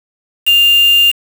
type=tone with quantisation; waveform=sine; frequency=2801 Hz; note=F7; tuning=4 cents sharp; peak=-6 dBFS; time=0.46-1.12 s; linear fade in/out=20 ms; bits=3; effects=none